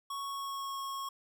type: tone with pitch glide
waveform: square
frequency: 1108.7 to 1092.8 Hz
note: C#6 to C#6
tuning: 0 to -25 cents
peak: -37 dBFS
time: 0.1-1.09 s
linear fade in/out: 5 ms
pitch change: -25 cents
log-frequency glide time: 0.24-0.82 s
effects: none